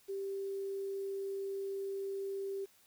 sine tone with quantisation, 392 Hz, G4, in tune, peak -36 dBFS, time 0.08-2.66 s, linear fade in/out 20 ms, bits 10, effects white hiss -66 dBFS RMS until 2.86 s

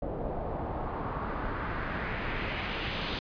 pink noise with low-pass filter sweep, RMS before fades -34 dBFS, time 0.02-3.19 s, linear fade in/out 2 ms, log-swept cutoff 590 to 3600 Hz, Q 1.9, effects resampled to 11025 Hz

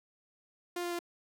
sawtooth tone with pitch steps, 351.4 / 348.6 / 345.8 Hz, F4 / F4 / F4, +11 / -3 / -17 cents, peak -30 dBFS, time 0.76-0.991 s, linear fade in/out 5 ms, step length 77 ms, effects none

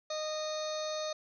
harmonic tone, 617 Hz, D#5, 15 cents flat, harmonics 1 / 2 / 3 / 4 / 6 / 7 / 8 / 9 / 10, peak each -35 / -43 / -51 / -52 / -44 / -44 / -54 / -56 / -46 dBFS, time 0.1-1.13 s, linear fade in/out 5 ms, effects none

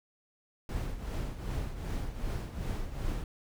brown noise with tremolo, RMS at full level -32 dBFS, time 0.69-3.24 s, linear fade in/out 2 ms, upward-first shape triangle, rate 2.6 Hz, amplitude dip 70%, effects none

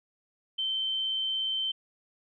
sine tone with amplitude modulation, 3100 Hz, G7, 20 cents flat, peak -26 dBFS, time 0.58-1.72 s, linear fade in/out 10 ms, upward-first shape sine, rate 117 Hz, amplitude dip 30%, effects none

